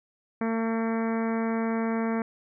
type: harmonic tone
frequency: 226.2 Hz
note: A3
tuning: 48 cents sharp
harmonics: 1 / 2 / 3 / 4 / 5 / 6 / 7 / 8 / 9 / 10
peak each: -26 / -32 / -36 / -38 / -40 / -42 / -43 / -44 / -45 / -46 dBFS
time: 0.41-2.22 s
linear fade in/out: 2 ms
effects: none